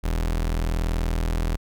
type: tone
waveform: 35% pulse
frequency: 40.92 Hz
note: E1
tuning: 12 cents flat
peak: -20 dBFS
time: 0.03-1.57 s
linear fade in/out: 20 ms
effects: none